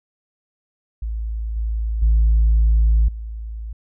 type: tone with level steps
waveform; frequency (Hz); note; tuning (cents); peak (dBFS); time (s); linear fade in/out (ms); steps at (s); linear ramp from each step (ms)
sine; 55; A1; 0; -22 / -19 / -10 / -27; 1.02-3.73; 5; 1.56 / 2.02 / 3.08; 5
effects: tanh soft clip ceiling -9 dBFS